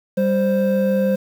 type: tone pair together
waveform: triangle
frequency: 196.48 / 523.3 Hz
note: G3 / C5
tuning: +4 / 0 cents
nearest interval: octave + perfect fourth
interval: 1696 cents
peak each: -16 dBFS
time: 0.17-1.16 s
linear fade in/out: 10 ms
effects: 7-bit